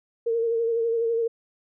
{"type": "tone with vibrato", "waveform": "sine", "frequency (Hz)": 460.2, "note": "A#4", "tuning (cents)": -22, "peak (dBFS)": -21, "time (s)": [0.26, 1.28], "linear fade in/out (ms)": 10, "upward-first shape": "sine", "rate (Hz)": 12, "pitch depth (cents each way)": 34, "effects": []}